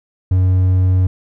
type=tone; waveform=triangle; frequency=92.5 Hz; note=F#2; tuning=in tune; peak=-8 dBFS; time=0.31-1.07 s; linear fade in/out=5 ms; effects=none